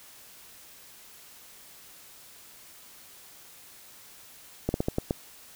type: slowing click train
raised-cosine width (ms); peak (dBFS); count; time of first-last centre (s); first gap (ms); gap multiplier
2; -12; 6; 4.69-5.109; 51; 1.25
effects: white hiss -51 dBFS RMS until 5.55 s